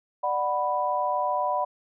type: chord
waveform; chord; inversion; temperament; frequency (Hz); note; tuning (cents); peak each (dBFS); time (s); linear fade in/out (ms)
sine; B minor; first; just; 592.7 / 740.8 / 987.8; D5 / F#5 / B5; +16 / +2 / 0; -29 / -28 / -26; 0.23-1.65; 10
effects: none